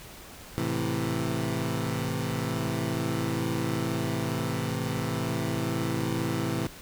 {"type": "chord", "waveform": "20% pulse", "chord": "A minor", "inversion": "none", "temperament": "equal with one note detuned", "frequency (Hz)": [110, 132.18, 164.81], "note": ["A2", "C3", "E3"], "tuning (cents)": [0, 18, 0], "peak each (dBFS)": -27, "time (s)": [0.58, 6.67], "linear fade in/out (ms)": 0, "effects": ["pink hiss -46 dBFS RMS until 6.81 s"]}